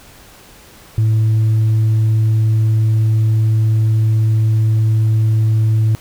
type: tone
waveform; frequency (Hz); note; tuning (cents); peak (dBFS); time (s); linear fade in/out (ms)
sine; 110; A2; 0; -8; 0.98-5.95; 0
effects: tanh soft clip ceiling -9 dBFS + pink hiss -42 dBFS RMS until 6 s